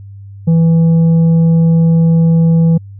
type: tone with tanh clipping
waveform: sine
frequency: 164.81 Hz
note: E3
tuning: in tune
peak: -7 dBFS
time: 0.47-2.78 s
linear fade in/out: 10 ms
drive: 5 dB
effects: added 99 Hz sine -29 dBFS peak until 2.99 s